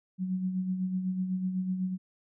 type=tone with tremolo; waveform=sine; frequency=185.5 Hz; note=F#3; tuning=5 cents sharp; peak=-26 dBFS; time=0.18-1.98 s; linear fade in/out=50 ms; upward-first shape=sine; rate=8 Hz; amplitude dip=50%; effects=none